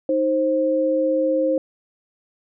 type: tone pair together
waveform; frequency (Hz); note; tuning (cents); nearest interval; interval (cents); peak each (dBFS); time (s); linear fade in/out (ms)
sine; 312.5 / 528; D#4 / C5; +8 / +16; major sixth; 908; -22 / -18; 0.09-1.58; 2
effects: none